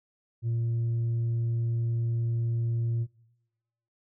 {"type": "tone with tanh clipping", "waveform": "triangle", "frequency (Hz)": 116.3, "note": "A#2", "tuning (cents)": -4, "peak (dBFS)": -26, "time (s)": [0.42, 3.07], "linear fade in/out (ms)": 50, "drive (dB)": 7, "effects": ["noise-tail reverb RT60 1.0 s tail -23 dB re dry"]}